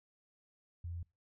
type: tone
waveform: sine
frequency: 85.7 Hz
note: F2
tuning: 32 cents flat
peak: -39 dBFS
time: 0.84-1.03 s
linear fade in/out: 5 ms
effects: noise-tail reverb RT60 0.3 s tail -26 dB re dry